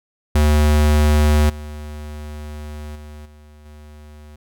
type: tone with level steps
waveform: square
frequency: 75 Hz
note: D2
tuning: 37 cents sharp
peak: -12 / -30 / -35 / -43 / -39 dBFS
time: 0.35-4.36 s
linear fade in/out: 5 ms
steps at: 1.49 / 2.95 / 3.25 / 3.65 s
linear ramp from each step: 10 ms
effects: none